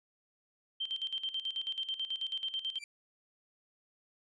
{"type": "tone with tremolo", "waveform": "sine", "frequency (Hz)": 3136, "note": "G7", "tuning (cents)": 0, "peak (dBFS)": -32, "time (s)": [0.8, 2.79], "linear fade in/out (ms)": 10, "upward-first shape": "square", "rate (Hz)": 9.2, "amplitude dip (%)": 75}
{"type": "tone with exponential growth", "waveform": "sawtooth", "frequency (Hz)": 2349, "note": "D7", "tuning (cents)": 0, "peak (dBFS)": -36, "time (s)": [2.74, 2.84], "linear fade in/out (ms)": 2, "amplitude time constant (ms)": 20}
{"effects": ["resampled to 22050 Hz"]}